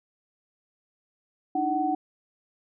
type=tone cluster; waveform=sine; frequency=297.2 / 320.4 / 750 Hz; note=D4 / E4 / F#5; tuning=+21 / -49 / +23 cents; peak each=-29 / -31 / -25 dBFS; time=1.55-1.95 s; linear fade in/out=5 ms; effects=none